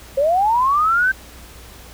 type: linear sweep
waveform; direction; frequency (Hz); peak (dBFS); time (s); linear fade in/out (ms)
sine; up; 526 to 1568; -13; 0.17-1.12; 10
effects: added 60 Hz sine -42 dBFS peak until 1.93 s + pink hiss -42 dBFS RMS until 1.93 s